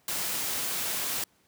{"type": "noise", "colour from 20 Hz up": "white", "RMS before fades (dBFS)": -31, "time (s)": [0.08, 1.24], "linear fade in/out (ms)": 2, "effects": ["pink hiss -66 dBFS RMS until 1.47 s", "high-pass 100 Hz 12 dB/octave"]}